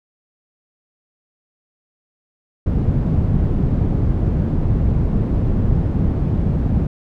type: low-pass noise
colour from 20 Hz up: white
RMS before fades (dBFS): -17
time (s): 2.66-6.87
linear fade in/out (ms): 5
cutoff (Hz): 140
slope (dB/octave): 12
effects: none